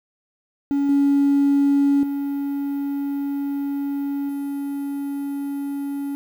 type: tone with level steps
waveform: triangle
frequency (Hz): 281.2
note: C#4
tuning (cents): +25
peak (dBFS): -15 / -11 / -20 / -22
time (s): 0.71-6.15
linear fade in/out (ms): 0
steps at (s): 0.89 / 2.03 / 4.29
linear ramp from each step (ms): 2
effects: tanh soft clip ceiling -10 dBFS + 8-bit